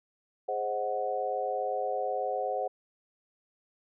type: chord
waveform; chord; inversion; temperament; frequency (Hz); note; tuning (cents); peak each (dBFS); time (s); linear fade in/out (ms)
sine; Ab dominant seventh; none; equal; 415.3 / 523.3 / 622.3 / 740; Ab4 / C5 / Eb5 / Gb5; 0 / 0 / 0 / 0; -37 / -33 / -37 / -32; 0.48-2.68; 10
effects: none